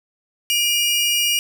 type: tone pair together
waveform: sawtooth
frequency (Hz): 2397 / 2864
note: D7 / F7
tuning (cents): +35 / +43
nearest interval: minor third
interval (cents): 308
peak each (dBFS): -21 / -14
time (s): 0.5-1.39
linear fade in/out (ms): 0
effects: none